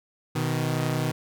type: tone pair together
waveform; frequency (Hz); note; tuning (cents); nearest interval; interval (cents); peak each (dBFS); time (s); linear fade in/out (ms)
sawtooth; 125.4 / 156.5; B2 / D#3; +27 / +10; major third; 383; -23; 0.35-1.12; 10
effects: none